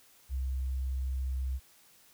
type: tone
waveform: sine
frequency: 65.41 Hz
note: C2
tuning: in tune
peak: -29 dBFS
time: 0.29-1.6 s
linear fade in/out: 50 ms
effects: tanh soft clip ceiling -26 dBFS + white hiss -61 dBFS RMS until 2.13 s